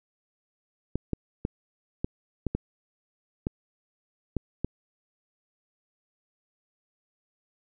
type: clicks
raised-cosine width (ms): 3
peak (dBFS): -14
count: 9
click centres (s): 0.956 / 1.133 / 1.451 / 2.045 / 2.467 / 2.55 / 3.469 / 4.367 / 4.646
effects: none